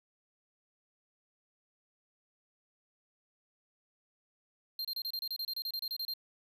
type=tone bursts; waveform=square; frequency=4186 Hz; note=C8; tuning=in tune; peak=-35 dBFS; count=16; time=4.79-6.137 s; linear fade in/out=2 ms; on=57 ms; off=29 ms; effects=11-bit